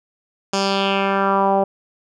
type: tone with low-pass filter sweep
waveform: 10% pulse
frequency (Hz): 196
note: G3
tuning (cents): 0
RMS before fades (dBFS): -18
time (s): 0.53-1.64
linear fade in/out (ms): 5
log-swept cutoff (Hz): 6300 to 660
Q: 2.7
effects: none